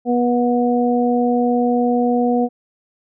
harmonic tone, 243 Hz, B3, 28 cents flat, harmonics 1 / 2 / 3, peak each -16 / -19 / -21 dBFS, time 0.05-2.49 s, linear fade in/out 50 ms, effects none

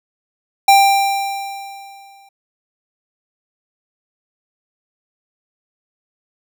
square tone with exponential decay, 790 Hz, G5, 13 cents sharp, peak -6 dBFS, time 0.68-2.29 s, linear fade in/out 5 ms, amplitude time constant 350 ms, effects none

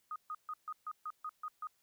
sine tone bursts, 1244.5 Hz, D#6, in tune, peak -38 dBFS, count 9, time 0.11-1.671 s, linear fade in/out 2 ms, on 49 ms, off 140 ms, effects white hiss -75 dBFS RMS until 1.82 s

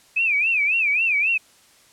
sine tone with vibrato, 2489 Hz, D#7, in tune, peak -17 dBFS, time 0.16-1.38 s, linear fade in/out 10 ms, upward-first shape sine, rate 3.7 Hz, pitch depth 170 cents each way, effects white hiss -54 dBFS RMS until 1.92 s + low-pass 10000 Hz 12 dB/octave

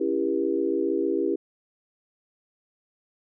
sine chord, C# diminished seventh, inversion none, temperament just, 277.2 / 332.6 / 399.1 / 479 Hz, C#4 / E4 / G4 / Bb4, 0 / +16 / +31 / +47 cents, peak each -30 / -26 / -26 / -31 dBFS, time 0-1.36 s, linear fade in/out 10 ms, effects none

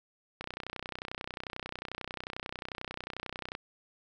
click train, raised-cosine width 0.3 ms, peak -21 dBFS, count 99, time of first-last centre 0.41-3.551 s, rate 31.2 Hz, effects none

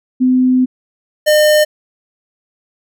sine / square tone pair in turn, 254.9 / 606.3 Hz, C4 / D#5, -45 / -45 cents, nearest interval octave + minor third, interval 1500 cents, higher second, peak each -8 dBFS, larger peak neither, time 0.2-0.66 / 1.26-1.65 s, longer first, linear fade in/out 20 ms, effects none

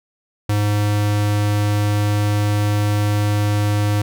square tone, 103.83 Hz, G#2, in tune, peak -16 dBFS, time 0.49-4.02 s, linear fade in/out 5 ms, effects none

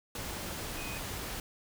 sine tone in noise, 2500 Hz, D#7, 8 cents sharp, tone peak -43 dBFS, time 0.77-0.98 s, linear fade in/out 2 ms, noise pink, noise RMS -39 dBFS, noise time 0.15-1.4 s, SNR -7 dB, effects none

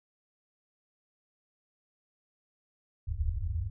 white low-pass noise, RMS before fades -32 dBFS, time 3.07-3.7 s, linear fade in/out 10 ms, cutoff 100 Hz, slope 96 dB/octave, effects none

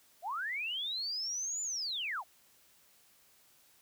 sine linear two-way sweep, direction up then down, 617 to 7100 to 617 Hz, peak -34 dBFS, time 0.22-2.24 s, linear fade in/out 50 ms, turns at 1.62 s, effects white hiss -65 dBFS RMS until 3.81 s

